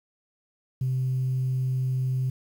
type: tone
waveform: sine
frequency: 129.5 Hz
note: C3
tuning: 17 cents flat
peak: -22 dBFS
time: 0.81-2.3 s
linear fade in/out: 5 ms
effects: tanh soft clip ceiling -19 dBFS + 9-bit